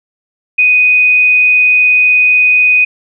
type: tone with frequency modulation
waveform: sine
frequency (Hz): 2492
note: D#7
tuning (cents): +2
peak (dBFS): -5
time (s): 0.58-2.85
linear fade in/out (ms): 10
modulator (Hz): 23.6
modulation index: 0.36
effects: none